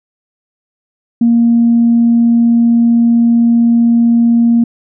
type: tone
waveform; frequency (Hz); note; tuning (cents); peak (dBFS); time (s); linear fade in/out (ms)
sine; 233.9; A#3; +6; -5; 1.21-4.64; 5
effects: tanh soft clip ceiling -1 dBFS